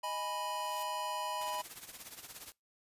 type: chord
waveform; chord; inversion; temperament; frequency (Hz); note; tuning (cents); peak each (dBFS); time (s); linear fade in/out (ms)
square; G# minor; second; equal; 622.3 / 830.6 / 987.8; D#5 / G#5 / B5; 0 / 0 / 0; -44 / -43 / -38; 0.03-1.62; 10
type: noise with exponential growth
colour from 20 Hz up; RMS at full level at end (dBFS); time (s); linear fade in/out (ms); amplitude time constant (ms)
blue; -44; 0.32-0.83; 2; 110
type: noise with tremolo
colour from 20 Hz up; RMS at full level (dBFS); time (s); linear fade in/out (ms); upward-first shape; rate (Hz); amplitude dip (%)
white; -45; 1.41-2.52; 0; triangle; 17; 80
effects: noise-tail reverb RT60 0.2 s tail -24 dB re dry + resampled to 32000 Hz